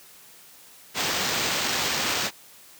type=noise with sample-and-hold; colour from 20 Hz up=blue; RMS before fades=-26 dBFS; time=0.94-2.31 s; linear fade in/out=50 ms; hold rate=11025 Hz; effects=white hiss -50 dBFS RMS until 2.79 s + high-pass 100 Hz 12 dB/octave